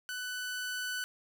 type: tone with level ramp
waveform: sawtooth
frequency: 1495 Hz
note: F#6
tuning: 17 cents sharp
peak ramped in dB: -33 to -30 dBFS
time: 0.09-1.04 s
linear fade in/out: 0 ms
effects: none